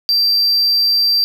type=tone; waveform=triangle; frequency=4699 Hz; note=D8; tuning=in tune; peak=-10 dBFS; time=0.09-1.24 s; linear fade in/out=0 ms; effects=none